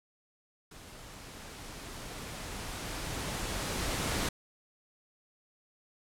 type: noise with level ramp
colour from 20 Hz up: pink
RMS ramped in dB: -50 to -31 dBFS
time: 0.71-4.29 s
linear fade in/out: 5 ms
effects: low-pass 11000 Hz 12 dB/octave